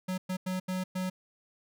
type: tone bursts at uneven times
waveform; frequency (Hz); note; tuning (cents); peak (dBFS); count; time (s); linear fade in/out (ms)
square; 185; F#3; 0; -31; 5; 0.08-0.18 / 0.29-0.37 / 0.46-0.6 / 0.68-0.84 / 0.95-1.1; 10
effects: none